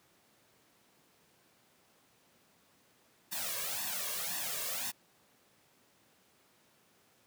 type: noise with flanger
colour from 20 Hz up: white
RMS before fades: -37 dBFS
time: 3.31-4.92 s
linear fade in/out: 20 ms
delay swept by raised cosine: 1.1 to 1.84 ms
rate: 1.9 Hz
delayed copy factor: +0.9
effects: pink hiss -67 dBFS RMS until 7.26 s + high-pass 150 Hz 12 dB/octave